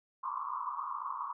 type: band-pass noise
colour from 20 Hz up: white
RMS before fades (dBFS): -38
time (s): 0.23-1.33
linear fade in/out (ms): 10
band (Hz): 960 to 1200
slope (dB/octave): 96
effects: none